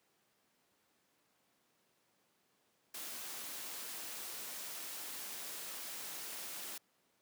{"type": "noise", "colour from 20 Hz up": "white", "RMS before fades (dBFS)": -45, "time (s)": [2.94, 6.78], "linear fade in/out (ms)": 5, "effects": ["pink hiss -75 dBFS RMS until 7.21 s", "high-pass 200 Hz 12 dB/octave"]}